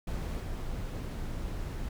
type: noise with level steps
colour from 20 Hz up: brown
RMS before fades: -34 / -36 dBFS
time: 0.07-1.89 s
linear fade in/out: 5 ms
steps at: 0.4 s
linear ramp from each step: 5 ms
effects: none